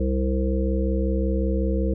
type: harmonic tone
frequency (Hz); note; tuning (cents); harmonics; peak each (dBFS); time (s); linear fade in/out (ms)
65.41; C2; 0; 1 / 3 / 5 / 7 / 8; -22 / -27 / -29 / -30 / -31; 0-1.94; 5
effects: none